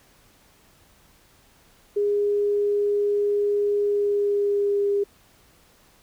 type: tone with pitch glide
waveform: sine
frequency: 410 to 403.7 Hz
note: G#4 to G#4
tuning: -22 to -49 cents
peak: -19 dBFS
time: 1.96-5.04 s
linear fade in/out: 10 ms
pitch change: -27 cents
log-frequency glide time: 3.83-4.9 s
effects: pink hiss -57 dBFS RMS until 6.02 s